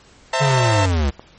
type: chord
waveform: sawtooth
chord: A minor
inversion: first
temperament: equal with one note detuned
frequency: 523.3 / 659.3 / 900 Hz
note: C5 / E5 / A5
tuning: 0 / 0 / +39 cents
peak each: -20 / -18 / -17 dBFS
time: 0.33-0.86 s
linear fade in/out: 5 ms
type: linear sweep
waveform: square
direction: down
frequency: 146.83 to 65.41 Hz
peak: -16 dBFS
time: 0.4-1.11 s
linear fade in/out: 20 ms
type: clicks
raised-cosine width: 1 ms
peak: -21 dBFS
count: 2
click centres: 0.894 / 1.195 s
effects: pink hiss -49 dBFS RMS until 1.38 s + MP3 32 kbps